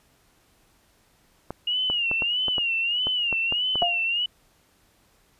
clicks, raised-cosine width 1 ms, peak -17 dBFS, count 11, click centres 1.506 / 1.9 / 2.114 / 2.222 / 2.483 / 2.582 / 3.07 / 3.327 / 3.524 / 3.756 / 3.825 s
sine tone with vibrato, 2853 Hz, F7, 36 cents sharp, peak -22 dBFS, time 1.67-4.26 s, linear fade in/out 5 ms, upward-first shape sine, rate 1.6 Hz, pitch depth 110 cents each way
sine tone with exponential decay, 698.5 Hz, F5, in tune, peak -17 dBFS, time 3.82-4.05 s, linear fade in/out 0 ms, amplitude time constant 48 ms
effects pink hiss -62 dBFS RMS until 5.39 s + resampled to 32000 Hz

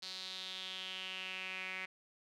sawtooth tone with band-pass filter sweep, 187.4 Hz, F#3, 22 cents sharp, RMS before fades -44 dBFS, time 0.02-1.86 s, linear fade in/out 10 ms, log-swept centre 4300 to 2200 Hz, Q 4.9, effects none

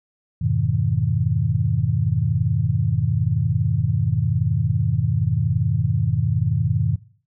sine chord, F half-diminished seventh, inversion none, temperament just, 87.31 / 104.77 / 125.72 / 157.15 Hz, F2 / Ab2 / Cb3 / Eb3, 0 / +16 / +31 / +18 cents, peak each -26 / -22 / -22 / -23 dBFS, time 0.41-6.96 s, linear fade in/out 10 ms, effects noise-tail reverb RT60 0.5 s tail -21 dB re dry

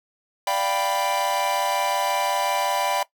45% pulse chord, G dominant seventh, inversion second, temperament equal, 587.3 / 698.5 / 784 / 987.8 Hz, D5 / F5 / G5 / B5, 0 / 0 / 0 / 0 cents, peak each -28 / -29 / -26 / -26 dBFS, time 0.47-3.03 s, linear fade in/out 2 ms, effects noise-tail reverb RT60 0.1 s tail -18 dB re dry

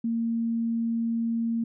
sine tone, 230 Hz, A#3, 23 cents flat, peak -24 dBFS, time 0.04-1.64 s, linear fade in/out 5 ms, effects none

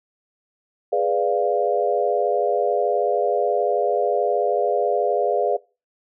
sine chord, G# diminished seventh, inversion none, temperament equal, 415.3 / 493.9 / 587.3 / 698.5 Hz, G#4 / B4 / D5 / F5, 0 / 0 / 0 / 0 cents, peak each -23 dBFS, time 0.92-5.57 s, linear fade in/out 10 ms, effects noise-tail reverb RT60 0.3 s tail -22 dB re dry

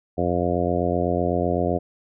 harmonic tone, 87.9 Hz, F2, 12 cents sharp, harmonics 1 / 2 / 3 / 4 / 5 / 6 / 7 / 8, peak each -28 / -28 / -28 / -28 / -28 / -28 / -28 / -28 dBFS, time 0.17-1.79 s, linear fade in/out 20 ms, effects none

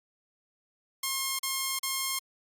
5% pulse tone bursts, 1070 Hz, C6, 38 cents sharp, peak -17 dBFS, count 3, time 1.03-2.19 s, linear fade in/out 5 ms, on 360 ms, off 40 ms, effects Opus 48 kbps

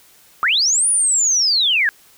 sine linear two-way sweep, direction up then down, 1145 to 9800 to 1585 Hz, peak -13 dBFS, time 0.43-1.89 s, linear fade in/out 0 ms, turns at 0.89 s, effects white hiss -50 dBFS RMS until 2.17 s

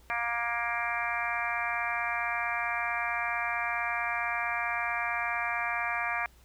harmonic tone, 235.5 Hz, A#3, 18 cents sharp, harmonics 3 / 4 / 5 / 6 / 7 / 8 / 9 / 10, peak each -36 / -38 / -36 / -41 / -35 / -40 / -38 / -35 dBFS, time 0.1-6.26 s, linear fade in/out 0 ms, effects added 60 Hz sine -56 dBFS peak until 6.44 s + pink hiss -62 dBFS RMS until 6.44 s

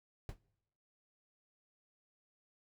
brown noise with exponential decay, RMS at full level -37 dBFS, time 0.29-0.39 s, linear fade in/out 1 ms, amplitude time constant 20 ms, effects noise-tail reverb RT60 0.9 s tail -23 dB re dry

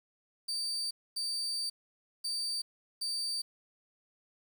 35% pulse tone bursts at uneven times, 4630 Hz, D8, 25 cents flat, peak -31 dBFS, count 4, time 0.48-0.91 / 1.16-1.7 / 2.24-2.62 / 3.01-3.42 s, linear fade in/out 10 ms, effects 10-bit

